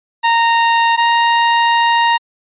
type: tone pair in turn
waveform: sawtooth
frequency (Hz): 926 / 933.5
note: A#5 / A#5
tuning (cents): -12 / +2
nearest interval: unison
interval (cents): 14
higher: second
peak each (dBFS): -6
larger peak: neither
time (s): 0.23-0.97 / 0.97-2.18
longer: second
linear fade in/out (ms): 20
effects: resampled to 8000 Hz